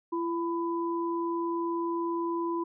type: tone pair together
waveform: sine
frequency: 338.7 / 999 Hz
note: E4 / B5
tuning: +47 / +20 cents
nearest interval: octave + perfect fifth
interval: 1873 cents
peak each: -29 / -33 dBFS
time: 0.12-2.64 s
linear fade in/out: 10 ms
effects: none